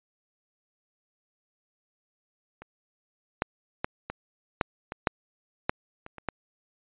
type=clicks; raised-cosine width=0.5 ms; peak=-28 / -9 / -12 / -18 / -8 / -19 / -6 / -8 / -26 / -26 / -13 dBFS; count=11; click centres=2.62 / 3.421 / 3.845 / 4.1 / 4.612 / 4.921 / 5.072 / 5.695 / 6.064 / 6.183 / 6.287 s; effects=resampled to 8000 Hz